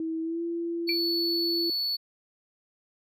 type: tone with pitch glide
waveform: sine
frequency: 323.5 to 338.4 Hz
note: E4 to E4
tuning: -32 to +45 cents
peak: -28 dBFS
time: 0-1.7 s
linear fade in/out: 2 ms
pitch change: +77 cents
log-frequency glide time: 0.22-0.42 s
type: tone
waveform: triangle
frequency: 4436 Hz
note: C#8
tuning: in tune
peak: -25 dBFS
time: 0.87-1.97 s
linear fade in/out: 20 ms
type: tone with exponential decay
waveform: sine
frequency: 2346 Hz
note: D7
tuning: 2 cents flat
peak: -24 dBFS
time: 0.89-1 s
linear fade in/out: 2 ms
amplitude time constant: 22 ms
effects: none